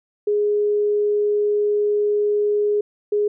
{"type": "tone pair in turn", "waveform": "sine", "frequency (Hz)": [415.4, 415.4], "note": ["G#4", "G#4"], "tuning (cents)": [0, 0], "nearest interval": "unison", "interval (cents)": 0, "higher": "neither", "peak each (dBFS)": -16, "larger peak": "neither", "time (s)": [[0.27, 2.81], [3.12, 3.28]], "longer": "first", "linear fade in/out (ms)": 5, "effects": []}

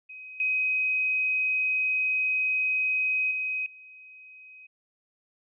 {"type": "tone with level steps", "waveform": "sine", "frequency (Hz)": 2523, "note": "D#7", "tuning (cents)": 23, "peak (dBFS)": [-40, -23, -27, -46], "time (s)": [0.09, 4.67], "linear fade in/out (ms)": 10, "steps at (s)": [0.4, 3.31, 3.66], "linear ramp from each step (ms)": 2, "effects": []}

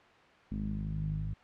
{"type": "tone with low-pass filter sweep", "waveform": "sawtooth", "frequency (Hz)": 51.91, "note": "G#1", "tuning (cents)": 0, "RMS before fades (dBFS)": -35, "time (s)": [0.51, 1.34], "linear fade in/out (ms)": 10, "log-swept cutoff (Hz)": [230, 130], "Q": 6.2, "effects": ["white hiss -58 dBFS RMS until 1.43 s", "low-pass 2000 Hz 12 dB/octave"]}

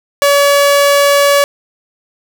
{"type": "tone", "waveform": "sawtooth", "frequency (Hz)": 568, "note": "C#5", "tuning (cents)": 42, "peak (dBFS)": -3, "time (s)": [0.22, 1.44], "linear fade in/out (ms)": 0, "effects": []}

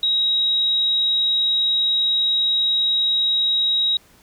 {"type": "tone", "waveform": "sine", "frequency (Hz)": 3815, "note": "A#7", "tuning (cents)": 39, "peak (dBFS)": -16, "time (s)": [0.03, 3.97], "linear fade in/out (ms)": 2, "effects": ["pink hiss -53 dBFS RMS until 4.22 s"]}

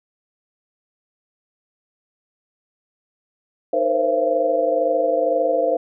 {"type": "tone cluster", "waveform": "sine", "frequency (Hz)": [310.1, 464.7, 518, 540, 676], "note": ["D#4", "A#4", "C5", "C#5", "E5"], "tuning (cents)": [-6, -5, -17, -45, 43], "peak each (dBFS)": [-29, -24, -20, -25, -21], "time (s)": [3.73, 5.77], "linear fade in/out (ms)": 5, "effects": []}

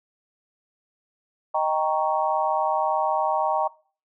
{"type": "chord", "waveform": "sine", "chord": "Eb dominant seventh", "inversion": "none", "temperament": "equal", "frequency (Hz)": [622.3, 784, 932.3, 1108.7], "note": ["Eb5", "G5", "Bb5", "Db6"], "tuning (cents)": [0, 0, 0, 0], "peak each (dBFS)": [-26, -25, -25, -28], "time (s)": [1.54, 3.68], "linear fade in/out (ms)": 10, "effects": ["noise-tail reverb RT60 0.4 s tail -21 dB re dry"]}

